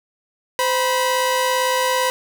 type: tone pair together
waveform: sawtooth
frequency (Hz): 515.4 / 973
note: C5 / B5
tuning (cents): -26 / -26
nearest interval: major seventh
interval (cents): 1100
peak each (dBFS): -16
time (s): 0.59-2.1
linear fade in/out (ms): 0
effects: none